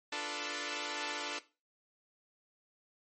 5% pulse chord, B half-diminished seventh, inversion first, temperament equal, 293.7 / 349.2 / 440 / 493.9 Hz, D4 / F4 / A4 / B4, 0 / 0 / 0 / 0 cents, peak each -29 / -33 / -30 / -33 dBFS, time 0.12-1.39 s, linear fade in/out 5 ms, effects noise-tail reverb RT60 0.3 s tail -17 dB re dry + MP3 32 kbps

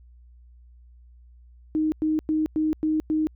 sine tone bursts, 311.1 Hz, D#4, in tune, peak -20 dBFS, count 6, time 1.75-3.27 s, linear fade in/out 0 ms, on 170 ms, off 100 ms, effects added 60 Hz sine -48 dBFS peak until 3.35 s

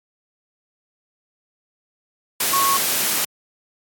sine tone in noise, 1099 Hz, C#6, 15 cents flat, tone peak -17 dBFS, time 2.53-2.77 s, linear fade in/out 5 ms, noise white, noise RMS -20 dBFS, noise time 2.4-3.25 s, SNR 0 dB, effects high-pass 150 Hz 12 dB/octave + AAC 64 kbps

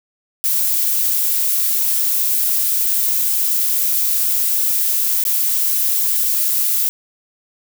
violet noise with dropouts, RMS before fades -17 dBFS, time 0.44-6.89 s, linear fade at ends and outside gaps 0 ms, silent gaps 5.238-5.252 s, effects none

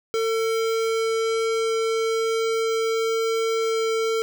square tone with notch filter, 450.1 Hz, A4, 39 cents sharp, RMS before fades -23 dBFS, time 0.14-4.22 s, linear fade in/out 0 ms, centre 12000 Hz, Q 0.79, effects none

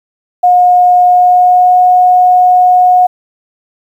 sine tone with pitch glide, 719 to 726.9 Hz, F#5 to F#5, -50 to -31 cents, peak -3 dBFS, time 0.43-3.07 s, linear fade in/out 10 ms, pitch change +19 cents, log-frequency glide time 1.07-1.78 s, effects 7-bit

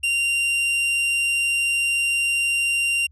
45% pulse tone, 2773 Hz, F7, 13 cents flat, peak -19 dBFS, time 0.03-3.07 s, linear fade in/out 10 ms, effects added 73 Hz sine -49 dBFS peak until 3.11 s + resampled to 24000 Hz

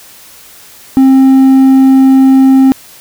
sine tone with hard clipping, 265.8 Hz, C4, 27 cents sharp, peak -3 dBFS, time 0.97-2.72 s, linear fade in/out 0 ms, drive 3 dB, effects white hiss -36 dBFS RMS until 3 s

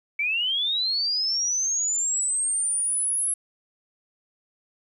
sine linear sweep, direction up, 2264 to 10960 Hz, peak -22 dBFS, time 0.19-3.34 s, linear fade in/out 5 ms, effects 10-bit

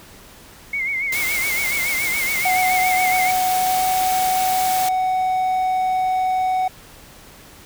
sine tone with vibrato, 2159 Hz, C#7, 46 cents flat, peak -20 dBFS, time 0.73-3.31 s, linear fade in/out 5 ms, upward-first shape sine, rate 7.1 Hz, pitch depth 75 cents each way
white noise, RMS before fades -26 dBFS, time 1.12-4.89 s, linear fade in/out 5 ms
triangle tone with pitch glide, 740 to 745.6 Hz, F#5 to F#5, 0 to +13 cents, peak -15 dBFS, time 2.45-6.68 s, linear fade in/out 5 ms, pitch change +13 cents, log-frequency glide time 3.55-3.81 s
effects pink hiss -44 dBFS RMS until 7.65 s

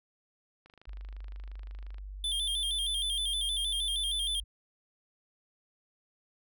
click train, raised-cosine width 0.3 ms, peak -39 dBFS, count 35, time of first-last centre 0.66-1.983 s, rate 25.7 Hz
sine tone, 49 Hz, G1, in tune, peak -39 dBFS, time 0.87-4.44 s, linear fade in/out 10 ms
square tone with vibrato, 3356 Hz, G#7, 17 cents sharp, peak -30 dBFS, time 2.24-4.4 s, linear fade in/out 2 ms, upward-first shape square, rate 6.4 Hz, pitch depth 73 cents each way
effects none

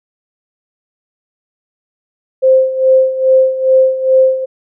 sine tone with tremolo, 523.3 Hz, C5, in tune, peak -4 dBFS, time 2.42-4.46 s, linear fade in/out 20 ms, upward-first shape sine, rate 2.4 Hz, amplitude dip 75%, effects none

